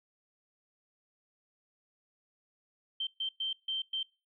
sine tone bursts at uneven times, 3128 Hz, G7, 4 cents flat, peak -31 dBFS, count 5, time 3-3.07 / 3.2-3.29 / 3.4-3.53 / 3.68-3.82 / 3.93-4.03 s, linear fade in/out 5 ms, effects noise-tail reverb RT60 0.3 s tail -25 dB re dry

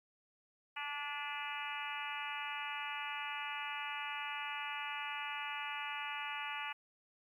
harmonic tone with a mistuned harmonic, 290 Hz, D4, 22 cents flat, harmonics 3 / 4 / 5 / 6 / 7 / 8 / 9 / 10, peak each -45 / -47 / -48 / -49 / -48 / -47 / -47 / -48 dBFS, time 0.76-6.73 s, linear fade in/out 10 ms, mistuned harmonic 8, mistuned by +45 cents, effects 12-bit

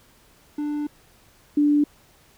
triangle / sine tone pair in turn, 295.6 / 293.2 Hz, D4 / D4, +11 / -3 cents, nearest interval unison, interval 14 cents, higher first, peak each -22 / -15 dBFS, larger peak second, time 0.58-0.87 / 1.57-1.84 s, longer first, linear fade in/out 5 ms, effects pink hiss -56 dBFS RMS until 2.37 s

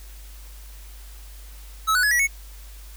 square tone with pitch steps, 1297 / 1481.3 / 1691.7 / 1932.1 / 2207 Hz, E6 / F#6 / G#6 / B6 / C#7, -28 / +2 / +31 / -38 / -8 cents, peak -18 dBFS, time 1.87-2.275 s, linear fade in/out 20 ms, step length 81 ms, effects added 50 Hz sine -39 dBFS peak until 2.96 s + white hiss -49 dBFS RMS until 2.96 s

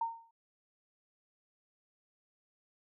sine tone with exponential decay, 917 Hz, A#5, 29 cents flat, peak -28 dBFS, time 0.01-0.31 s, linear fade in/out 5 ms, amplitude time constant 65 ms, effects none

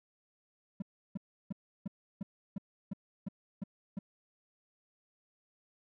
triangle tone bursts, 195 Hz, G3, 9 cents flat, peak -32 dBFS, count 10, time 0.8-3.99 s, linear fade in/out 5 ms, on 22 ms, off 330 ms, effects none

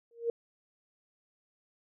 sine tone with exponential growth, 466.2 Hz, A#4, in tune, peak -24 dBFS, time 0.11-0.3 s, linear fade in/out 2 ms, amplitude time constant 40 ms, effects none

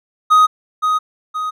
triangle tone with echo, 1252 Hz, D#6, 10 cents sharp, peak -5 dBFS, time 0.3-0.47 s, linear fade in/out 20 ms, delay 520 ms, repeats 2, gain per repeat -6 dB, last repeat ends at 1.51 s, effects none

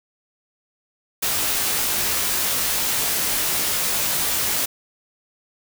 white noise with comb filter, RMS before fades -22 dBFS, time 1.22-4.66 s, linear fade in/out 10 ms, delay 18 ms, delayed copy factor -0.6, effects none

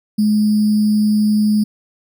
sine tone with sample-and-hold, 211.6 Hz, G#3, 33 cents sharp, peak -11 dBFS, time 0.18-1.64 s, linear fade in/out 10 ms, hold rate 4900 Hz, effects none

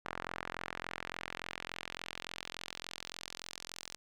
sawtooth tone with band-pass filter sweep, 43.5 Hz, F1, 6 cents flat, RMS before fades -45 dBFS, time 0.05-3.96 s, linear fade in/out 0 ms, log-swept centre 1400 to 5800 Hz, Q 1.2, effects none

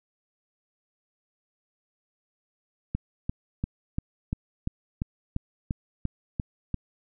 click train, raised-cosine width 5 ms, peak -15 dBFS, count 12, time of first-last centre 2.95-6.743 s, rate 2.9 Hz, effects none

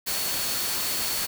sine tone in noise, 4424 Hz, C#8, 4 cents flat, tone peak -34 dBFS, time 0.06-1.27 s, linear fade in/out 20 ms, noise white, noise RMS -28 dBFS, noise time 0.06-1.27 s, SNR -9 dB, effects none

